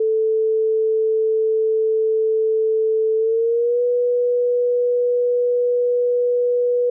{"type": "tone with pitch glide", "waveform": "sine", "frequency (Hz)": [440, 488.2], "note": ["A4", "B4"], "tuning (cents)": [0, -20], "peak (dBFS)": -15, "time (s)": [0, 6.9], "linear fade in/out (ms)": 5, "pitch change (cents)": 180, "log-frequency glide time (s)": [3.17, 3.82], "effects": []}